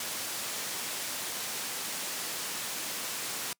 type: low-pass noise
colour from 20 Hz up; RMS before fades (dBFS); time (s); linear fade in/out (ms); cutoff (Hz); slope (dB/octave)
white; -36; 0-3.53; 2; 11000; 12
effects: noise-tail reverb RT60 0.1 s tail -26 dB re dry + high-pass 150 Hz 12 dB/octave